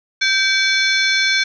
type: ring-modulated tone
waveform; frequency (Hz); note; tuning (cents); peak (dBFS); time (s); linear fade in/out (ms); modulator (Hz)
25% pulse; 1926; B6; -44; -7; 0.21-1.44; 10; 361
effects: resampled to 16000 Hz + 7-bit